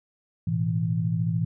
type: chord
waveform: sine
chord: A suspended second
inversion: none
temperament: equal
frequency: 110 / 123.47 / 164.81 Hz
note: A2 / B2 / E3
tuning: 0 / 0 / 0 cents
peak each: -27 / -30 / -25 dBFS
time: 0.47-1.45 s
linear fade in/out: 5 ms
effects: none